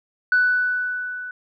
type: tone with level ramp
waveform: sine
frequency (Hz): 1489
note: F#6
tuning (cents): +11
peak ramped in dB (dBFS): -12 to -30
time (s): 0.32-1.31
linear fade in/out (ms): 2
effects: tanh soft clip ceiling -10 dBFS